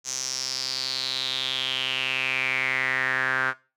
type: tone with band-pass filter sweep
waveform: sawtooth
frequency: 130.81 Hz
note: C3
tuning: in tune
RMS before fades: -27 dBFS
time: 0.04-3.54 s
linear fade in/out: 50 ms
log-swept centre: 6300 to 1500 Hz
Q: 6.4
effects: noise-tail reverb RT60 0.3 s tail -18 dB re dry